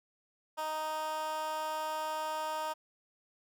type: tone with high-pass filter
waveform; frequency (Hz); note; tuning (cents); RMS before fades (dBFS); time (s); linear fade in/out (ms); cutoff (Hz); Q
15% pulse; 311.1; D#4; 0; -36; 0.57-2.74; 20; 800; 2.8
effects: none